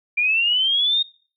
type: linear sweep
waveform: sine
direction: up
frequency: 2368 to 3725 Hz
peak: -16 dBFS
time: 0.17-1.03 s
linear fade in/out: 10 ms
effects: noise-tail reverb RT60 0.4 s tail -21 dB re dry